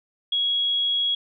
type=tone; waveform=sine; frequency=3322 Hz; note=G#7; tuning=in tune; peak=-20 dBFS; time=0.32-1.15 s; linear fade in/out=5 ms; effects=none